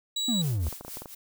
35% pulse tone, 3900 Hz, B7, 23 cents flat, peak -25 dBFS, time 0.16-0.42 s, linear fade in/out 5 ms
triangle exponential sweep, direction down, 259.5 to 70.4 Hz, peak -23 dBFS, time 0.28-0.69 s, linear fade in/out 5 ms
blue noise with tremolo, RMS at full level -38 dBFS, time 0.41-1.15 s, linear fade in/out 10 ms, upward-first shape triangle, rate 4.2 Hz, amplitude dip 90%
clicks, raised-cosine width 1 ms, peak -26 dBFS, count 8, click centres 0.668 / 0.727 / 0.81 / 0.849 / 0.881 / 0.971 / 1.02 / 1.058 s
effects none

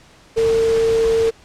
sine tone in noise, 452.8 Hz, A4, 50 cents sharp, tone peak -13 dBFS, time 0.36-1.31 s, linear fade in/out 20 ms, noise pink, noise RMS -29 dBFS, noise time 0.36-1.31 s, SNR +13 dB, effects pink hiss -48 dBFS RMS until 1.44 s + low-pass 7000 Hz 12 dB/octave

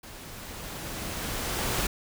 pink noise with level ramp, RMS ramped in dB -45 to -27 dBFS, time 0.03-1.87 s, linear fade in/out 5 ms, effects none

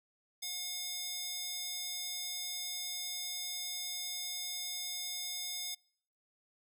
square tone with high-pass filter, 721 Hz, F#5, 45 cents flat, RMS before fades -40 dBFS, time 0.42-5.75 s, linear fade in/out 10 ms, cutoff 4200 Hz, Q 1.4, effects noise-tail reverb RT60 0.6 s tail -26 dB re dry

